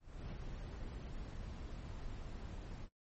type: noise with ADSR envelope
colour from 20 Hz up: brown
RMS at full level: -43 dBFS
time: 0-2.89 s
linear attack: 320 ms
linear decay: 8 ms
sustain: -3 dB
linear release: 65 ms
effects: noise-tail reverb RT60 0.1 s tail -19 dB re dry + MP3 32 kbps